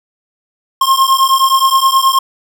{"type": "beating tone pair", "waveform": "square", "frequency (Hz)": [1063, 1072.5], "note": ["C6", "C6"], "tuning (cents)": [27, 42], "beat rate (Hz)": 9.5, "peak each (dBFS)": -12, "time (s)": [0.81, 2.19], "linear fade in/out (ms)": 5, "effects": ["8-bit"]}